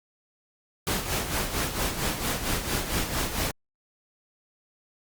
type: noise with tremolo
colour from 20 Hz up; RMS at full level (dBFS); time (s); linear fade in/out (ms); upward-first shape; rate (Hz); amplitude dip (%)
pink; -26; 0.87-3.51; 0; sine; 4.4; 60
effects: Opus 48 kbps